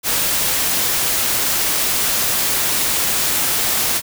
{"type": "noise", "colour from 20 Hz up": "white", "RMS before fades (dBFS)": -18, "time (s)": [0.03, 4.02], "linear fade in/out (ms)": 50, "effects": []}